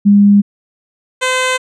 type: tone pair in turn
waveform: sine / 10% pulse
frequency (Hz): 202.9 / 512.9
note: G#3 / C5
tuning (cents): -40 / -35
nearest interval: octave + major third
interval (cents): 1605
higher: second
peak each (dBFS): -4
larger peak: neither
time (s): 0.05-0.42 / 1.21-1.58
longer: neither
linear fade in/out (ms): 20
effects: resampled to 24000 Hz